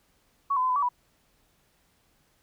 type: tone with pitch steps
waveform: sine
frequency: 1116 / 1013 / 1023 / 1004 / 1144 / 983 Hz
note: C#6 / B5 / C6 / B5 / D6 / B5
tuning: +11 / +44 / -39 / +28 / -46 / -8 cents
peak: -22 dBFS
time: 0.5-0.89 s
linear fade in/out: 10 ms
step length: 65 ms
effects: pink hiss -67 dBFS RMS until 2.42 s